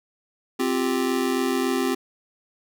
square chord, C suspended fourth, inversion none, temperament just, 261.6 / 348.8 / 392.4 Hz, C4 / F4 / G4, 0 / -2 / +2 cents, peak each -25 / -28 / -27 dBFS, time 0.59-1.95 s, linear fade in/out 10 ms, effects none

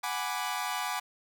sawtooth chord, G# half-diminished seventh, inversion third, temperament equal, 740 / 830.6 / 987.8 / 1174.7 Hz, F#5 / G#5 / B5 / D6, 0 / 0 / 0 / 0 cents, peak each -33 dBFS, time 0.03-1 s, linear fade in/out 10 ms, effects none

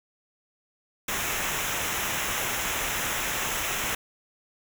pink noise with comb filter, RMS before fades -29 dBFS, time 1.08-3.95 s, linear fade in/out 5 ms, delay 0.22 ms, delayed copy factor -0.7, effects none

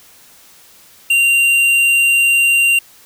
sine tone with tanh clipping, 2771 Hz, F7, 14 cents flat, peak -11 dBFS, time 1.1-2.79 s, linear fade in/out 5 ms, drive 11 dB, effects white hiss -45 dBFS RMS until 3.05 s

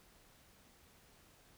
silence, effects pink hiss -65 dBFS RMS until 1.57 s

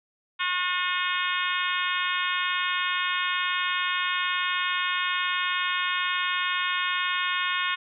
harmonic tone, 361.1 Hz, F#4, 42 cents flat, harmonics 3 / 4 / 5 / 6 / 7 / 8 / 9 / 10, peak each -30 / -31 / -32 / -33 / -33 / -34 / -35 / -35 dBFS, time 0.39-7.76 s, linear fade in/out 20 ms, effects none

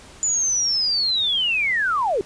sine linear sweep, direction down, 7040 to 360 Hz, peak -18 dBFS, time 0.23-2.21 s, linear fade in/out 0 ms, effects pink hiss -45 dBFS RMS until 2.25 s + resampled to 22050 Hz

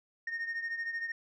sine beating tone pair, 1841 / 1854 Hz, A#6 / A#6, -22 / -10 cents, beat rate 13 Hz, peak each -33 / -38 dBFS, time 0.27-1.12 s, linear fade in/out 5 ms, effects tanh soft clip ceiling -31 dBFS

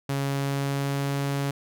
sawtooth tone with pitch glide, 138.59 to 140.04 Hz, C#3 to C#3, 0 to +18 cents, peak -21 dBFS, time 0.09-1.51 s, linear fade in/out 5 ms, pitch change +18 cents, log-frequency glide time 0.24-1.19 s, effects none

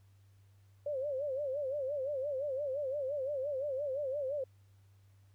sine tone with vibrato, 554.4 Hz, C#5, in tune, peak -33 dBFS, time 0.86-4.44 s, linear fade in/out 5 ms, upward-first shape sine, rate 5.8 Hz, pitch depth 130 cents each way, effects added 98 Hz sine -60 dBFS peak until 5.34 s + pink hiss -75 dBFS RMS until 5.34 s

